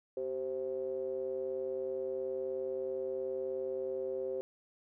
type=ring-modulated tone; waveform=triangle; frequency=69.5 Hz; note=C#2; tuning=5 cents sharp; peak=-29 dBFS; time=0.17-4.41 s; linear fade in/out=0 ms; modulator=455 Hz; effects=none